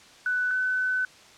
sine tone pair in turn, 1492 / 1508.5 Hz, F#6 / F#6, +14 / +33 cents, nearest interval unison, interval 19 cents, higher second, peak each -23 dBFS, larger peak neither, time 0.26-0.51 / 0.51-1.05 s, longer second, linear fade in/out 2 ms, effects white hiss -51 dBFS RMS until 1.37 s + low-pass 6000 Hz 12 dB/octave

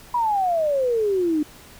sine exponential sweep, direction down, 989 to 294.4 Hz, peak -18 dBFS, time 0.14-1.43 s, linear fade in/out 5 ms, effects pink hiss -46 dBFS RMS until 1.79 s

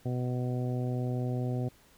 harmonic tone, 124.8 Hz, B2, 19 cents sharp, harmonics 1 / 2 / 3 / 4 / 5 / 6, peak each -30 / -36 / -40 / -42 / -44 / -46 dBFS, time 0.05-1.69 s, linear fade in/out 10 ms, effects pink hiss -61 dBFS RMS until 1.97 s

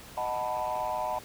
sine chord, B dominant seventh, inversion first, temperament equal, 622.3 / 740 / 880 / 987.8 Hz, D#5 / F#5 / A5 / B5, 0 / 0 / 0 / 0 cents, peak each -33 dBFS, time 0.17-1.19 s, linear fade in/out 5 ms, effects tanh soft clip ceiling -23 dBFS + pink hiss -48 dBFS RMS until 1.24 s

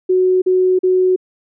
sine tone bursts, 369.6 Hz, F#4, 2 cents flat, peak -10 dBFS, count 3, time 0.09-1.162 s, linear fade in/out 10 ms, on 330 ms, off 41 ms, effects none

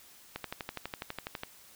click train, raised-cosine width 0.3 ms, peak -20 dBFS, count 14, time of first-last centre 0.36-1.434 s, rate 12.1 Hz, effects white hiss -56 dBFS RMS until 1.75 s

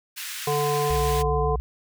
pink high-pass noise, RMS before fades -34 dBFS, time 0.16-1.23 s, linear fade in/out 20 ms, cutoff 1600 Hz, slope 24 dB/octave
harmonic tone, 146.83 Hz, D3, in tune, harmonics 1 / 3 / 5 / 7, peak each -28 / -24 / -28 / -28 dBFS, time 0.47-1.56 s, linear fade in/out 5 ms
sine tone with vibrato, 63.1 Hz, B1, 38 cents sharp, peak -25 dBFS, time 0.9-1.6 s, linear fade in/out 0 ms, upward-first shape triangle, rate 7.3 Hz, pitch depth 150 cents each way
effects none

